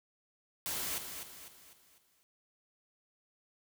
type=noise with echo; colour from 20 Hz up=white; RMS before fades=-37 dBFS; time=0.66-0.98 s; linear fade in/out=0 ms; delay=250 ms; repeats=5; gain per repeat=-7 dB; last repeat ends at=2.23 s; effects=none